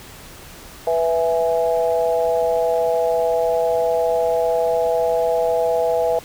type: chord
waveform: sine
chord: E major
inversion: second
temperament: equal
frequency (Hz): 493.9 / 659.3 / 830.6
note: B4 / E5 / G#5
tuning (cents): 0 / 0 / 0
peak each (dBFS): -19 / -19 / -25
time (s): 0.87-6.19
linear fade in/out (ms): 2
effects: pink hiss -40 dBFS RMS until 6.24 s